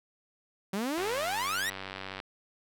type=exponential sweep; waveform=sawtooth; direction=up; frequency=186.3 to 1975.5 Hz; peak=-26 dBFS; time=0.73-1.7 s; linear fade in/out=5 ms
type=click train; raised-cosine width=0.3 ms; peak=-22 dBFS; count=118; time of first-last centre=0.98-2.201 s; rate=95.8 Hz
effects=none